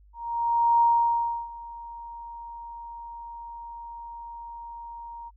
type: tone with ADSR envelope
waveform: sine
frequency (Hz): 936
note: A#5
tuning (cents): +7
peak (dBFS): -16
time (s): 0.13-5.31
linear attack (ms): 680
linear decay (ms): 670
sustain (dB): -21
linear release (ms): 34
effects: added 50 Hz sine -52 dBFS peak until 5.36 s